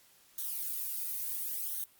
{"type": "noise with flanger", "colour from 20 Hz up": "violet", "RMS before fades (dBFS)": -36, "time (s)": [0.38, 1.84], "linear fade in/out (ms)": 2, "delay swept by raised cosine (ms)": [0.4, 1.8], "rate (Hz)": 0.71, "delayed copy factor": -0.65, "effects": ["white hiss -63 dBFS RMS until 1.99 s", "Opus 48 kbps"]}